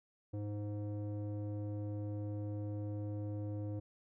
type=tone with low-pass filter; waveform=square; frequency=103.83 Hz; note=G#2; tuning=in tune; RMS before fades=-40 dBFS; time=0.33-3.8 s; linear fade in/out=10 ms; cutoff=450 Hz; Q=2; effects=none